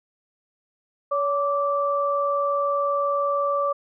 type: tone pair together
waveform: sine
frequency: 566 / 1167.2 Hz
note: C#5 / D6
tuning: +36 / -11 cents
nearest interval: octave + minor second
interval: 1253 cents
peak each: -23 dBFS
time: 1.11-3.73 s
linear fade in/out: 10 ms
effects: none